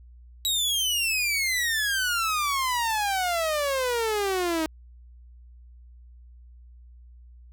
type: exponential sweep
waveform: sawtooth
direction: down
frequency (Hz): 3883 to 311.1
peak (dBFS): -20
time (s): 0.45-4.66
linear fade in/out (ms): 0
effects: added 60 Hz sine -46 dBFS peak until 7.52 s